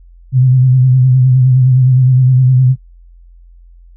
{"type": "tone with vibrato", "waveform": "sine", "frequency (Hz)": 128.5, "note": "C3", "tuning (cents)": -31, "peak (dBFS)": -5, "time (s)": [0.32, 2.76], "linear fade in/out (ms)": 50, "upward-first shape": "sine", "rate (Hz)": 9.7, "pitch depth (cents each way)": 47, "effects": ["noise-tail reverb RT60 0.1 s tail -20 dB re dry", "added 43 Hz sine -37 dBFS peak until 3.96 s"]}